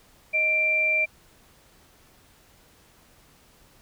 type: tone pair together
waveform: sine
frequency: 625 / 2360 Hz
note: D#5 / D7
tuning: +8 / +8 cents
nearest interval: octave + major seventh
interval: 2300 cents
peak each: -31 / -20 dBFS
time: 0.33-1.06 s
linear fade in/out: 20 ms
effects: pink hiss -57 dBFS RMS until 3.81 s